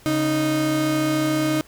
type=tone pair together; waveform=35% pulse; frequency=137.88 / 310 Hz; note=C#3 / D#4; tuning=-9 / -6 cents; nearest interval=octave + major second; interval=1403 cents; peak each=-25 / -18 dBFS; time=0.06-1.61 s; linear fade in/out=0 ms; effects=pink hiss -50 dBFS RMS until 1.67 s